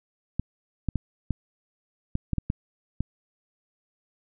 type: clicks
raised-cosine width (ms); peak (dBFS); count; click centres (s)
5; -13; 9; 0.396 / 0.887 / 0.957 / 1.307 / 2.154 / 2.333 / 2.383 / 2.501 / 3.006
effects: none